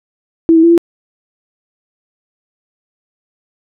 sine tone with pitch steps, 329.2 / 324 / 336.8 / 339.4 Hz, E4 / E4 / E4 / F4, -2 / -30 / +37 / -49 cents, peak -4 dBFS, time 0.49-0.778 s, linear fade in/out 0 ms, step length 72 ms, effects none

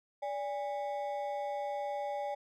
triangle ring-modulated tone, 698.5 Hz, F5, in tune, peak -29 dBFS, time 0.22-2.35 s, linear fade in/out 10 ms, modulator 119 Hz, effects none

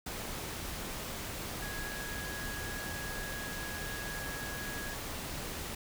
sine tone in noise, 1661.2 Hz, G#6, in tune, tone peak -42 dBFS, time 1.62-4.94 s, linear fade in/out 5 ms, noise pink, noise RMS -40 dBFS, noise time 0.06-5.75 s, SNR -5 dB, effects none

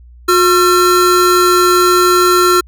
square tone pair together, 359.9 / 1358.8 Hz, F#4 / F6, -48 / -48 cents, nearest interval octave + major seventh, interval 2300 cents, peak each -11 dBFS, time 0.28-2.61 s, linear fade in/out 10 ms, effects added 60 Hz sine -36 dBFS peak until 2.67 s

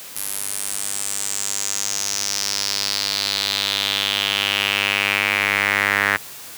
sawtooth tone with band-pass filter sweep, 100.1 Hz, G2, 37 cents sharp, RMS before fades -22 dBFS, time 0.16-6.17 s, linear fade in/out 5 ms, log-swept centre 11000 to 1800 Hz, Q 3.7, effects white hiss -37 dBFS RMS until 6.57 s + high-pass 60 Hz 12 dB/octave

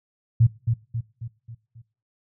sine tone with echo, 115.5 Hz, A#2, 16 cents flat, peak -12 dBFS, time 0.4-0.47 s, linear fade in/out 10 ms, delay 270 ms, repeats 5, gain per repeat -6 dB, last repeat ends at 1.82 s, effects noise-tail reverb RT60 0.4 s tail -20 dB re dry

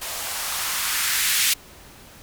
violet noise with band-pass filter sweep, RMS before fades -24 dBFS, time 0.01-1.54 s, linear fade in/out 10 ms, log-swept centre 570 to 2300 Hz, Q 1.4, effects pink hiss -46 dBFS RMS until 2.22 s

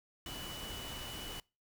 sine tone in noise, 2960 Hz, F#7, in tune, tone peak -46 dBFS, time 0.26-1.4 s, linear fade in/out 2 ms, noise pink, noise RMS -45 dBFS, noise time 0.26-1.4 s, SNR -4 dB, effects noise-tail reverb RT60 0.3 s tail -25 dB re dry

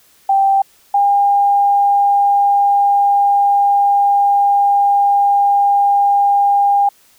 sine tone pair in turn, 784 / 805.6 Hz, G5 / G5, 0 / +47 cents, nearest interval unison, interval 47 cents, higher second, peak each -9 dBFS, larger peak neither, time 0.29-0.62 / 0.94-6.89 s, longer second, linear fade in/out 5 ms, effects white hiss -51 dBFS RMS until 7.18 s

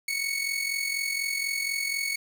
sawtooth tone with amplitude modulation, 2217 Hz, C#7, in tune, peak -21 dBFS, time 0.08-2.16 s, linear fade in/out 5 ms, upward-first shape sine, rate 44.1 Hz, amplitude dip 60%, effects 8-bit

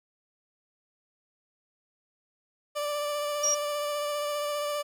30% pulse tone with vibrato, 587.3 Hz, D5, in tune, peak -26 dBFS, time 2.75-4.83 s, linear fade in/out 20 ms, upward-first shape sine, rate 15 Hz, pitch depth 17 cents each way
sine tone, 5690 Hz, F8, 31 cents sharp, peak -23 dBFS, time 3.43-3.55 s, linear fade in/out 10 ms
effects none

